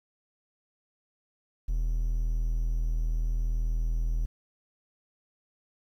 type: tone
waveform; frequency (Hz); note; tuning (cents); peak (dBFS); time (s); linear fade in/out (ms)
triangle; 40.37; E1; -35; -23; 1.68-4.26; 10
effects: 10-bit